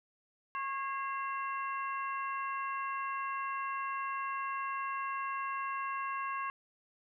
harmonic tone with a mistuned harmonic, 545 Hz, C#5, 29 cents flat, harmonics 2 / 3 / 4 / 5, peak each -35 / -43 / -46 / -46 dBFS, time 0.55-6.5 s, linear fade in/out 0 ms, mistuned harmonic 4, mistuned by -76 cents, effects none

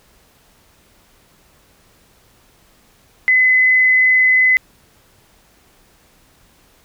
sine tone with frequency modulation, 2025 Hz, B6, 43 cents sharp, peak -9 dBFS, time 3.28-4.57 s, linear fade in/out 0 ms, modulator 22.8 Hz, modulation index 0.53, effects pink hiss -53 dBFS RMS until 6.84 s

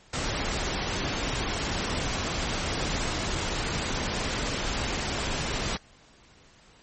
pink noise, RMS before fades -29 dBFS, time 0.13-5.77 s, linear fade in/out 5 ms, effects pink hiss -56 dBFS RMS until 6.82 s + MP3 32 kbps

